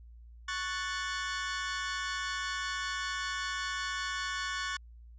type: chord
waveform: sawtooth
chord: F# minor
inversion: second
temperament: equal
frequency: 1108.7 / 1480 / 1760 Hz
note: C#6 / F#6 / A6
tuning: 0 / 0 / 0 cents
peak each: -34 dBFS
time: 0.48-4.77 s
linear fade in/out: 5 ms
effects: added 58 Hz sine -49 dBFS peak until 5.18 s + resampled to 16000 Hz